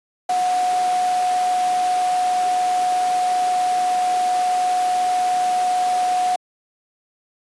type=tone in noise; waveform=sine; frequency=730 Hz; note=F#5; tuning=24 cents flat; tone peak=-16 dBFS; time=0.29-6.36 s; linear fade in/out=5 ms; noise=pink; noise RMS=-30 dBFS; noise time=0.29-6.36 s; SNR=+11 dB; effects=high-pass 400 Hz 12 dB/octave + resampled to 24000 Hz